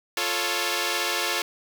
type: chord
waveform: 5% pulse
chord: F augmented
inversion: none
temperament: equal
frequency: 349.2 / 440 / 554.4 Hz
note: F4 / A4 / C#5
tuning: 0 / 0 / 0 cents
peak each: -17 dBFS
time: 0.17-1.42 s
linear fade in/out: 2 ms
effects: none